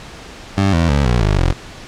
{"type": "tone with pitch steps", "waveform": "20% pulse", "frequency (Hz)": [98, 83.37, 70.92, 60.33, 51.32, 43.65], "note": ["G2", "E2", "C#2", "B1", "G#1", "F1"], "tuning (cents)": [0, 20, 40, -40, -20, 0], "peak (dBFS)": -7, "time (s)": [0.57, 1.53], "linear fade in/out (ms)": 10, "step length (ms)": 160, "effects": ["pink hiss -35 dBFS RMS until 1.87 s", "low-pass 6000 Hz 12 dB/octave"]}